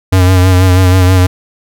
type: tone with vibrato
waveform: square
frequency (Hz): 92.2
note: F#2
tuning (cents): -6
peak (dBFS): -5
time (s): 0.12-1.27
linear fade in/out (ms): 10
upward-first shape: sine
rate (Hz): 6.2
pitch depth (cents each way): 39
effects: none